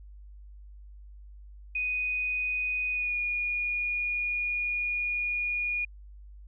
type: tone with pitch glide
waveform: sine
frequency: 2489 to 2442 Hz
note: D#7 to D#7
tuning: 0 to -33 cents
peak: -27 dBFS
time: 1.75-5.85 s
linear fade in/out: 5 ms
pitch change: -33 cents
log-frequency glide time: 2.91-3.17 s
effects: added 50 Hz sine -45 dBFS peak until 6.47 s